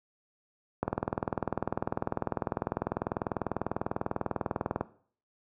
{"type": "click train", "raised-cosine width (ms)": 1, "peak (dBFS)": -14, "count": 81, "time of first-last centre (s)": [0.83, 4.81], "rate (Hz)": 20.1, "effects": ["noise-tail reverb RT60 0.5 s tail -17 dB re dry", "high-pass 80 Hz 12 dB/octave"]}